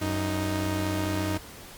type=tone pair together; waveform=sawtooth; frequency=93.97 / 311.1 Hz; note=F#2 / D#4; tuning=+27 / 0 cents; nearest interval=octave + major sixth; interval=2073 cents; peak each=-25 dBFS; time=0.01-1.38 s; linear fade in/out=10 ms; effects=pink hiss -45 dBFS RMS until 1.77 s + Opus 48 kbps